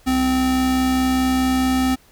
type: tone pair together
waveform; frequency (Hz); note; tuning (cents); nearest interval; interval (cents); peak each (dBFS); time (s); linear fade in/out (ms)
square; 64.72 / 258.9; C2 / C4; -18 / -18; 2 octaves; 2400; -28 / -17; 0.06-1.96; 20
effects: pink hiss -53 dBFS RMS until 2.11 s